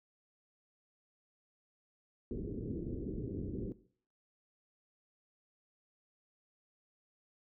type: low-pass noise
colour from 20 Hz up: white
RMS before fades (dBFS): -40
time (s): 2.31-3.72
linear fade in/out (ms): 0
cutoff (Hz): 410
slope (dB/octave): 48
effects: noise-tail reverb RT60 0.5 s tail -17 dB re dry